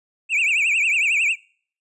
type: tone with vibrato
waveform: triangle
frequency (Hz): 2506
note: D#7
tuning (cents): +12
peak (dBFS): -15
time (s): 0.29-1.36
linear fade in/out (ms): 50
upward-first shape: triangle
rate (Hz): 11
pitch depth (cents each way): 200
effects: noise-tail reverb RT60 0.5 s tail -24 dB re dry + resampled to 24000 Hz